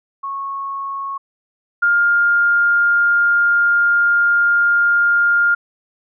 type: tone pair in turn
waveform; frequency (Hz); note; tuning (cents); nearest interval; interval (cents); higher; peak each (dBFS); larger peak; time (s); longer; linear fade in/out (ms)
sine; 1100 / 1407.3; C#6 / F6; -14 / +13; major third; 427; second; -22 / -11; second; 0.23-1.18 / 1.82-5.55; second; 10
effects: none